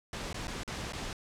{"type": "noise with dropouts", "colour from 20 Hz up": "pink", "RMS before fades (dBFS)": -38, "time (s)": [0.13, 1.13], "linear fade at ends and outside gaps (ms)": 1, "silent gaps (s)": [[0.329, 0.343], [0.471, 0.48], [0.634, 0.677], [0.923, 0.933]], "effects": ["low-pass 7000 Hz 12 dB/octave"]}